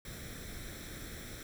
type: noise with comb filter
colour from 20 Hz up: pink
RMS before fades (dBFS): -45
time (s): 0.05-1.43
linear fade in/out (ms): 2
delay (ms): 0.53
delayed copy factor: +0.7
effects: none